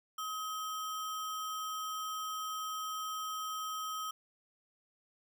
sine tone with sample-and-hold, 1269 Hz, D#6, 34 cents sharp, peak -36 dBFS, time 0.18-4.11 s, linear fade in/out 5 ms, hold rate 4410 Hz, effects none

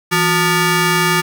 15% pulse ring-modulated tone, 528 Hz, C5, 16 cents sharp, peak -3 dBFS, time 0.11-1.22 s, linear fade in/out 20 ms, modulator 693 Hz, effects none

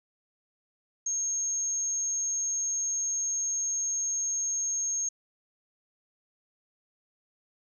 sine tone, 6490 Hz, G#8, 41 cents flat, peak -27 dBFS, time 1.06-5.09 s, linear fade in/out 5 ms, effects none

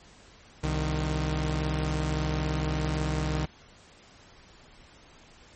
sawtooth tone pair together, 65.2 / 154.1 Hz, C2 / D#3, -5 / -16 cents, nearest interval octave + minor third, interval 1489 cents, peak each -25 dBFS, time 0.63-3.46 s, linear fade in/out 10 ms, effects pink hiss -54 dBFS RMS until 5.55 s + MP3 32 kbps

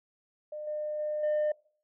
sine tone with level steps, 604 Hz, D5, 48 cents sharp, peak -36 / -31 / -29 / -23 dBFS, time 0.52-1.52 s, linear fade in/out 5 ms, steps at 0.67 / 0.99 / 1.23 s, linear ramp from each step 5 ms, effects noise-tail reverb RT60 0.5 s tail -25 dB re dry + tanh soft clip ceiling -24 dBFS

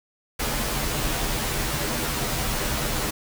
pink noise with comb filter, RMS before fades -26 dBFS, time 0.39-3.11 s, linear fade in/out 10 ms, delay 11 ms, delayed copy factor -0.95, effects none

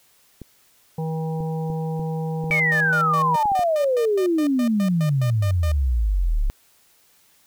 clicks, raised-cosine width 3 ms, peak -23 dBFS, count 9, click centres 0.417 / 1.405 / 1.701 / 1.996 / 2.441 / 2.504 / 3.456 / 3.518 / 3.593 s
harmonic tone, 160 Hz, D#3, 49 cents sharp, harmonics 1 / 3 / 5 / 6, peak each -24 / -31 / -35 / -43 dBFS, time 0.98-3.36 s, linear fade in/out 5 ms
sine exponential sweep, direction down, 2311 to 33 Hz, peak -17 dBFS, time 2.51-6.5 s, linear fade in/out 0 ms
sawtooth tone bursts, 605 Hz, D#5, 49 cents flat, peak -26 dBFS, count 16, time 2.51-5.718 s, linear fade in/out 2 ms, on 88 ms, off 120 ms
effects white hiss -58 dBFS RMS until 7.46 s

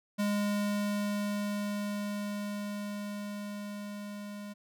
square tone with level ramp, 205.4 Hz, G#3, 19 cents flat, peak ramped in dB -28 to -41 dBFS, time 0.18-4.54 s, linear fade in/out 20 ms, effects none

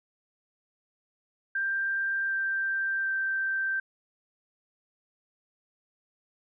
sine tone with pitch steps, 1582 / 1572.9 / 1563.8 Hz, G6 / G6 / G6, +15 / +5 / -5 cents, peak -26 dBFS, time 1.55-3.8 s, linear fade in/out 5 ms, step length 750 ms, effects none

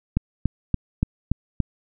click train, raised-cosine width 5 ms, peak -7 dBFS, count 6, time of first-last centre 0.17-1.603 s, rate 3.49 Hz, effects none

